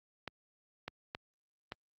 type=clicks; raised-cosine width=0.3 ms; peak=-23 dBFS; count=4; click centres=0.277 / 0.88 / 1.149 / 1.721 s; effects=high-pass 60 Hz 12 dB/octave + Opus 48 kbps